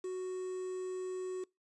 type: tone with quantisation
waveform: triangle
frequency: 370 Hz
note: F#4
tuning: in tune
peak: -34 dBFS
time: 0.04-1.44 s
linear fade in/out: 5 ms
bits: 9
effects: noise-tail reverb RT60 0.2 s tail -24 dB re dry + resampled to 24000 Hz